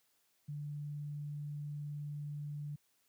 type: tone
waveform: sine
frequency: 146.83 Hz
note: D3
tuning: in tune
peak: -39 dBFS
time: 0.48-2.76 s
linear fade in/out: 10 ms
effects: white hiss -75 dBFS RMS until 3.08 s + high-pass 60 Hz 12 dB/octave